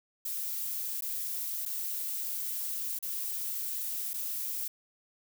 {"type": "noise with dropouts", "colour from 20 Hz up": "violet", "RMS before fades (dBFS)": -35, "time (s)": [0.25, 4.68], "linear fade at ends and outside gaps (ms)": 5, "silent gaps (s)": [[1.009, 1.021], [1.654, 1.659], [2.989, 3.026], [4.134, 4.139]], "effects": []}